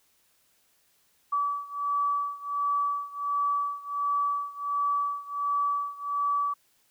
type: beating tone pair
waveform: sine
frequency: 1148 / 1149.4 Hz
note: D6 / D6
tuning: -40 / -38 cents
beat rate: 1.4 Hz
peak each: -28 / -30 dBFS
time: 1.32-6.54 s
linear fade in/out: 10 ms
effects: white hiss -67 dBFS RMS until 6.9 s